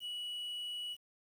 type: tone with quantisation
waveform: triangle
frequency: 2933 Hz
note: F#7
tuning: 16 cents flat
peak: -37 dBFS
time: 0-0.97 s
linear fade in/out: 50 ms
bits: 10
effects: none